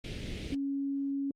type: band-stop noise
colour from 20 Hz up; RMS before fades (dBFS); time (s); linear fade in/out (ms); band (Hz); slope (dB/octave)
pink; -37; 0.04-0.55; 5; 480 to 2200; 24
type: tone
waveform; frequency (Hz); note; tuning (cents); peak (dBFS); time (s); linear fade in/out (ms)
sine; 277.2; C#4; 0; -30; 0.52-1.31; 2
effects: low-pass 4000 Hz 12 dB/octave + Opus 32 kbps